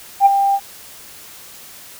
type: tone with ADSR envelope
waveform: sine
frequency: 793 Hz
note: G5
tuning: 20 cents sharp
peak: -3 dBFS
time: 0.2-0.6 s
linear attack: 58 ms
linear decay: 20 ms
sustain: -9 dB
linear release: 55 ms
effects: tanh soft clip ceiling 0 dBFS + white hiss -39 dBFS RMS until 1.99 s